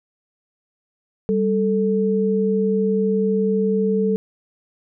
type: tone pair together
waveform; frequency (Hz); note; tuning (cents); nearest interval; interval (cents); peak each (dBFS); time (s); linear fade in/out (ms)
sine; 196 / 440; G3 / A4; 0 / 0; octave + major second; 1400; -19 / -19; 1.29-4.16; 0
effects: none